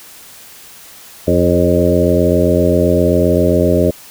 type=harmonic tone with a mistuned harmonic; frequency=87.6 Hz; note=F2; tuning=6 cents sharp; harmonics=1 / 2 / 3 / 4 / 5 / 6 / 7; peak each=-17 / -17 / -17 / -17 / -17 / -17 / -17 dBFS; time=1.27-3.91 s; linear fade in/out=10 ms; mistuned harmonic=6; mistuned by=+28 cents; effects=white hiss -38 dBFS RMS until 4.1 s